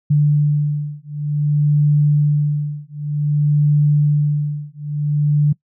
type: beating tone pair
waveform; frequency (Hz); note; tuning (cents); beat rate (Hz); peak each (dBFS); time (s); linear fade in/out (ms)
sine; 147.3 / 147.84; D3 / D3; +6 / +12; 0.54; -16; 0.1-5.53; 10
effects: noise-tail reverb RT60 0.1 s tail -22 dB re dry